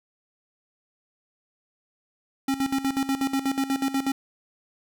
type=tone with tremolo; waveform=square; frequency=270.8 Hz; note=C#4; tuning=40 cents flat; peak=-22 dBFS; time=2.48-4.12 s; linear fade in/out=5 ms; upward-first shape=square; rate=8.2 Hz; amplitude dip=75%; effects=none